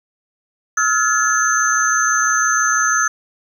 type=tone cluster; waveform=sine; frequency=1288 / 1414 / 1707 / 6240 Hz; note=E6 / F6 / G#6 / G8; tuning=-41 / +21 / +47 / -9 cents; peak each=-19 dBFS; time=0.77-3.08 s; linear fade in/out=5 ms; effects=7-bit